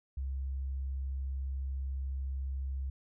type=tone; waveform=sine; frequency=67 Hz; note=C2; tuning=42 cents sharp; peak=-33 dBFS; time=0.17-2.9 s; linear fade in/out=5 ms; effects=none